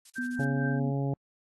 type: noise bursts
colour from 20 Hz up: violet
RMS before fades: -43 dBFS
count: 5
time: 0.05-0.445 s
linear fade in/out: 5 ms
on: 51 ms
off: 35 ms
type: tone with tremolo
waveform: sine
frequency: 1568 Hz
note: G6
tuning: in tune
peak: -32 dBFS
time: 0.15-0.8 s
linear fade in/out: 20 ms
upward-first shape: triangle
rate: 4.4 Hz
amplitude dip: 70%
type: tone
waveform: sine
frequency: 246.9 Hz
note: B3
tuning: in tune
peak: -31 dBFS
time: 0.18-0.91 s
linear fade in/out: 5 ms
type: harmonic tone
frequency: 138.59 Hz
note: C#3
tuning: in tune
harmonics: 1 / 2 / 3 / 4 / 5 / 6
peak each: -28 / -34 / -38 / -40 / -42 / -44 dBFS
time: 0.39-1.14 s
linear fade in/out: 2 ms
effects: low-pass 8000 Hz 12 dB/octave + AAC 32 kbps